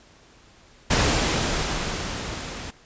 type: noise with level ramp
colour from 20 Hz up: pink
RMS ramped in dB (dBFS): -19 to -35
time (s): 0.9-2.71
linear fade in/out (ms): 10
effects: pink hiss -53 dBFS RMS until 2.85 s + resampled to 16000 Hz